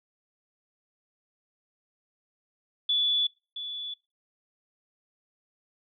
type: tone with echo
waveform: sine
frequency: 3445 Hz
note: A7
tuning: 37 cents flat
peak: -22 dBFS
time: 2.89-3.27 s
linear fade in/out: 5 ms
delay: 670 ms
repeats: 1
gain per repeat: -11 dB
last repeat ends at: 3.94 s
effects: noise-tail reverb RT60 0.3 s tail -24 dB re dry